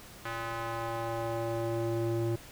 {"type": "tone with band-pass filter sweep", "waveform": "square", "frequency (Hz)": 115.1, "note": "A#2", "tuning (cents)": -22, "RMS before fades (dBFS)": -33, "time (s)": [0.25, 2.36], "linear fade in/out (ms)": 5, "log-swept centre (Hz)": [1500, 280], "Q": 1.3, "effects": ["pink hiss -50 dBFS RMS until 2.51 s"]}